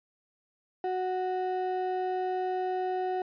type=ring-modulated tone; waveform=triangle; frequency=554.4 Hz; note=C#5; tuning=in tune; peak=-23 dBFS; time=0.84-3.22 s; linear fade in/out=2 ms; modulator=185 Hz; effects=resampled to 11025 Hz